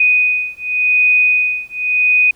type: beating tone pair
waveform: sine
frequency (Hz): 2489 / 2489.89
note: D#7 / D#7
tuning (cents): 0 / +1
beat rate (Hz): 0.89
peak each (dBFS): -14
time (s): 0-2.31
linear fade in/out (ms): 5
effects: pink hiss -53 dBFS RMS until 2.35 s